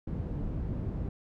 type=low-pass noise; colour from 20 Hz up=white; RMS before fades=-34 dBFS; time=0.07-1.09 s; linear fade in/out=5 ms; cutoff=160 Hz; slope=12 dB/octave; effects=none